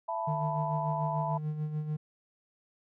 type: chord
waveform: sine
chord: E suspended fourth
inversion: none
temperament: equal with one note detuned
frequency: 669.2 / 880 / 987.8 Hz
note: E5 / A5 / B5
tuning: +26 / 0 / 0 cents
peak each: -35 dBFS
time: 0.08-1.38 s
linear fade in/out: 10 ms
type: tone with tremolo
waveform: triangle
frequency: 152.5 Hz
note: D#3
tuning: 34 cents flat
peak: -27 dBFS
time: 0.27-1.97 s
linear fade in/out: 10 ms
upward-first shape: sine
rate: 6.8 Hz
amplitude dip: 55%
effects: none